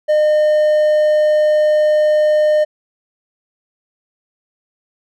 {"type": "tone", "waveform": "triangle", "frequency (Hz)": 608, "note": "D#5", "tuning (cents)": -40, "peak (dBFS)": -8, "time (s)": [0.08, 2.65], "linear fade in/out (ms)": 20, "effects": []}